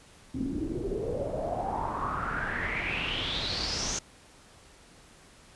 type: noise with low-pass filter sweep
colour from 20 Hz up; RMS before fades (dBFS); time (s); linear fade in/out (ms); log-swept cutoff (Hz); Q
pink; -32; 0.34-3.99; 5; 240 to 6500; 7.4
effects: pink hiss -55 dBFS RMS until 5.55 s + resampled to 24000 Hz